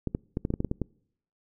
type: clicks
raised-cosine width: 3 ms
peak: -15 dBFS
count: 10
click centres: 0.073 / 0.149 / 0.371 / 0.451 / 0.504 / 0.539 / 0.604 / 0.647 / 0.714 / 0.817 s
effects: noise-tail reverb RT60 0.7 s tail -26 dB re dry